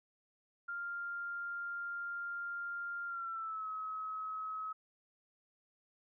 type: tone with pitch glide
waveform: sine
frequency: 1396.9 to 1281 Hz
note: F6 to E6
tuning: 0 to -50 cents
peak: -38 dBFS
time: 0.68-4.73 s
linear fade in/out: 10 ms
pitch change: -150 cents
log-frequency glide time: 3.06-3.68 s
effects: none